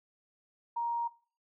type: tone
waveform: sine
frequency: 939 Hz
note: A#5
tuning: 12 cents sharp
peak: -30 dBFS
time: 0.76-1.08 s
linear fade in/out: 10 ms
effects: noise-tail reverb RT60 0.4 s tail -19 dB re dry